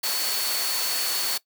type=tone in noise; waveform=sine; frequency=4435 Hz; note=C#8; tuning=in tune; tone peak=-28 dBFS; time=0.03-1.38 s; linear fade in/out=10 ms; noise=white; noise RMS=-27 dBFS; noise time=0.03-1.38 s; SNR=-4 dB; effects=noise-tail reverb RT60 0.1 s tail -20 dB re dry + high-pass 400 Hz 12 dB/octave